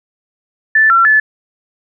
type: tone with pitch steps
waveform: sine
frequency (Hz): 1757 / 1357 / 1734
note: A6 / E6 / A6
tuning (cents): -3 / +50 / -26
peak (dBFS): -6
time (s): 0.75-1.2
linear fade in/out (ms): 5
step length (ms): 150
effects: none